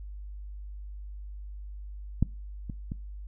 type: clicks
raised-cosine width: 5 ms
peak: -10 / -23 / -21 dBFS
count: 3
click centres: 2.226 / 2.698 / 2.919 s
effects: noise-tail reverb RT60 0.3 s tail -23 dB re dry + added 50 Hz sine -38 dBFS peak until 3.27 s